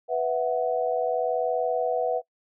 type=chord; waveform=sine; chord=B suspended fourth; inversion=none; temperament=equal; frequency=493.9 / 659.3 / 740 Hz; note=B4 / E5 / F#5; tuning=0 / 0 / 0 cents; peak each=-26 / -27 / -28 dBFS; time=0.08-2.22 s; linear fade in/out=50 ms; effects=noise-tail reverb RT60 0.1 s tail -24 dB re dry